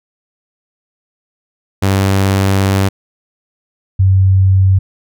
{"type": "tone pair in turn", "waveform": ["sawtooth", "sine"], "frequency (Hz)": [97.2, 95.25], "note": ["G2", "G2"], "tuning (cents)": [-14, -49], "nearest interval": "unison", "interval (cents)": 35, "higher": "first", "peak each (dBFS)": -6, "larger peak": "neither", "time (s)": [[1.82, 2.89], [3.99, 4.79]], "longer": "first", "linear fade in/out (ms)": 10, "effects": []}